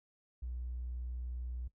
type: tone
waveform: triangle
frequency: 61.3 Hz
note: B1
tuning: 12 cents flat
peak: -34 dBFS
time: 0.42-1.68 s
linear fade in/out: 10 ms
effects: noise-tail reverb RT60 0.1 s tail -20 dB re dry + tanh soft clip ceiling -35 dBFS